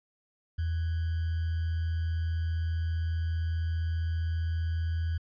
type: tone with sample-and-hold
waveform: sine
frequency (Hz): 82.41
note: E2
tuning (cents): 0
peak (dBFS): -27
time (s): 0.58-5.18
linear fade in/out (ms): 10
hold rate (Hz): 1575
effects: resampled to 11025 Hz